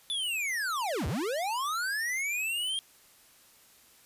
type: linear two-way sweep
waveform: square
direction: down then up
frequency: 3520 to 61.2 to 3241 Hz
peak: -30 dBFS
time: 0.1-2.79 s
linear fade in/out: 0 ms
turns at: 1.07 s
effects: white hiss -59 dBFS RMS until 4.05 s + resampled to 32000 Hz